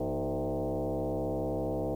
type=tone with frequency modulation; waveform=sine; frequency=100.9 Hz; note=G#2; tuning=49 cents flat; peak=-29 dBFS; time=0-1.95 s; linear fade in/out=5 ms; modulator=137 Hz; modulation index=4.4; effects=10-bit